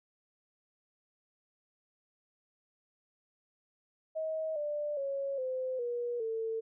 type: tone with pitch steps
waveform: sine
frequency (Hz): 634 / 591.5 / 551.9 / 515 / 480.5 / 448.3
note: D#5 / D5 / C#5 / C5 / B4 / A4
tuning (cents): +32 / +12 / -8 / -28 / -48 / +32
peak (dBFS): -32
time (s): 4.15-6.61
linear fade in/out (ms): 20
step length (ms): 410
effects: none